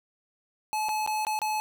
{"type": "tone with dropouts", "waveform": "square", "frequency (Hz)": 859, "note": "A5", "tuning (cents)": -42, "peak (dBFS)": -27, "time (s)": [0.73, 1.6], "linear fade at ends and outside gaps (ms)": 0, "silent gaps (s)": [[0.886, 0.891], [1.063, 1.075], [1.25, 1.268], [1.39, 1.417]], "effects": []}